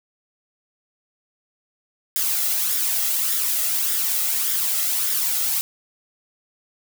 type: noise with flanger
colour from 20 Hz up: blue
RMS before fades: -22 dBFS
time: 2.16-5.61 s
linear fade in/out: 0 ms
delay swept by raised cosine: 0.57 to 1.54 ms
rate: 1.7 Hz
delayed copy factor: +0.5
effects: none